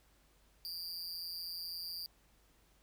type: tone with amplitude modulation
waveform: 45% pulse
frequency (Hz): 4734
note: D8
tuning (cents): +13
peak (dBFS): -36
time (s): 0.65-2.06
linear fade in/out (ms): 0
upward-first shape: sine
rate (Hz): 172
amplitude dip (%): 95
effects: added 50 Hz sine -69 dBFS peak until 2.82 s + pink hiss -70 dBFS RMS until 2.82 s